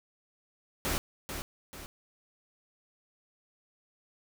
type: noise with echo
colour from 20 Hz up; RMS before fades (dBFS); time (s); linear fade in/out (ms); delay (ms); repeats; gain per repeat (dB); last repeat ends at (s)
pink; -31; 0.85-0.98; 0; 440; 2; -7; 1.86
effects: none